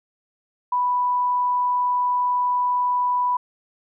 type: tone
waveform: sine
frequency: 987.8 Hz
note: B5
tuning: in tune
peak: -18 dBFS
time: 0.72-3.37 s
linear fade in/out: 5 ms
effects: none